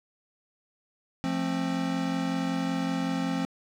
square chord, F major, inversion none, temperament equal with one note detuned, 174.61 / 220 / 265.3 Hz, F3 / A3 / C4, 0 / 0 / +24 cents, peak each -32 / -36 / -30 dBFS, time 1.24-3.45 s, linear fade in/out 0 ms, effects low-pass 6000 Hz 12 dB/octave + 9-bit

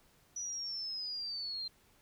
sine linear sweep, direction down, 5910 to 4132 Hz, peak -37 dBFS, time 0.36-1.68 s, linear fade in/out 5 ms, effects pink hiss -67 dBFS RMS until 2.01 s

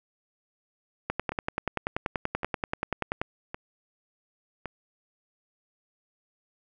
two click trains, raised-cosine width 0.5 ms, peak -19 / -12 dBFS, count 4 / 23, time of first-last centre 1.32-4.657 / 1.1-3.215 s, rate 0.899 / 10.4 Hz, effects none

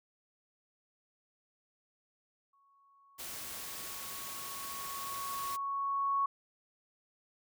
sine tone with exponential growth, 1108.7 Hz, C#6, in tune, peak -27 dBFS, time 2.53-6.26 s, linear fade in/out 5 ms, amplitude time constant 810 ms
white noise, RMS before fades -43 dBFS, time 3.18-5.57 s, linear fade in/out 20 ms
effects none

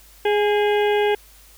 harmonic tone with a mistuned harmonic, 415.3 Hz, G#4, in tune, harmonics 1 / 2 / 4 / 5 / 6 / 7 / 8, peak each -17 / -23 / -29 / -31 / -33 / -34 / -35 dBFS, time 0.25-1.15 s, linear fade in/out 5 ms, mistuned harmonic 4, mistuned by -46 cents, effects added 50 Hz sine -50 dBFS peak until 1.57 s + white hiss -50 dBFS RMS until 1.57 s

